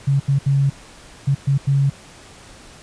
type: tone bursts at uneven times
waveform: sine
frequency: 138.59 Hz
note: C#3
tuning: in tune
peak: -13 dBFS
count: 6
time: 0.07-0.2 / 0.28-0.39 / 0.46-0.7 / 1.27-1.35 / 1.47-1.58 / 1.67-1.9 s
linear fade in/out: 10 ms
effects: pink hiss -43 dBFS RMS until 2.82 s + resampled to 22050 Hz